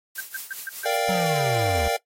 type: noise with tremolo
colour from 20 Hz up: blue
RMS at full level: -33 dBFS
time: 0.15-0.97 s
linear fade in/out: 5 ms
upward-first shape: triangle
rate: 5.1 Hz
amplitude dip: 80%
type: tone bursts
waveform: sine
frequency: 1568 Hz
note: G6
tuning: in tune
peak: -28 dBFS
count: 5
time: 0.18-0.855 s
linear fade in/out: 2 ms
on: 23 ms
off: 140 ms
type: chord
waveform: square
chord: G minor seventh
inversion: first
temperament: equal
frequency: 466.2 / 587.3 / 698.5 / 784 Hz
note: Bb4 / D5 / F5 / G5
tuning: 0 / 0 / 0 / 0 cents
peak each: -28 dBFS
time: 0.85-1.97 s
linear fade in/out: 10 ms
type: linear sweep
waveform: square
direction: down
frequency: 190.1 to 69.3 Hz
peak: -26 dBFS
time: 1.09-1.88 s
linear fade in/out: 0 ms
effects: noise-tail reverb RT60 0.1 s tail -18 dB re dry + AAC 48 kbps